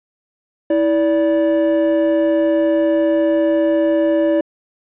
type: tone pair together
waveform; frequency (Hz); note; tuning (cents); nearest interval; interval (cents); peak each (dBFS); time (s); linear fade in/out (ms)
triangle; 325.5 / 580; E4 / D5; -22 / -22; minor seventh; 1000; -13; 0.7-4.41; 5
effects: tanh soft clip ceiling -3 dBFS + resampled to 8000 Hz